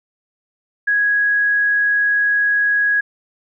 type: tone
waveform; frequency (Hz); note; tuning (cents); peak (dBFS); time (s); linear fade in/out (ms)
sine; 1661.2; G#6; 0; -13; 0.87-3.01; 10
effects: none